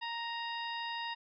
harmonic tone with a mistuned harmonic, 932.3 Hz, A#5, in tune, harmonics 1 / 2 / 3 / 4 / 5, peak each -39 / -42 / -44 / -45 / -50 dBFS, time 0.01-1.15 s, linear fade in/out 20 ms, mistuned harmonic 5, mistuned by +83 cents, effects none

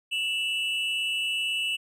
triangle tone pair together, 2666 / 2928 Hz, E7 / F#7, +19 / -19 cents, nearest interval major second, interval 162 cents, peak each -27 dBFS, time 0.11-1.77 s, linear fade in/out 20 ms, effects none

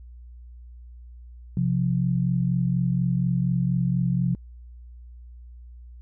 sine tone pair together, 131.93 / 176.1 Hz, C3 / F3, +15 / +15 cents, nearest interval perfect fourth, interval 500 cents, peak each -23 dBFS, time 1.57-4.35 s, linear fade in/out 2 ms, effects added 60 Hz sine -41 dBFS peak until 6.01 s

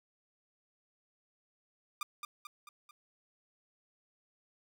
sawtooth tone with echo, 1200 Hz, D6, 37 cents sharp, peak -31 dBFS, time 2.01-2.03 s, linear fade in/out 2 ms, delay 220 ms, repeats 4, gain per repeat -5 dB, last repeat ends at 2.91 s, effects none

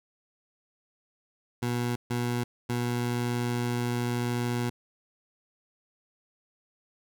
20% pulse tone bursts at uneven times, 120.9 Hz, B2, 36 cents flat, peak -22 dBFS, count 3, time 1.62-1.96 / 2.1-2.44 / 2.69-4.7 s, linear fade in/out 10 ms, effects none

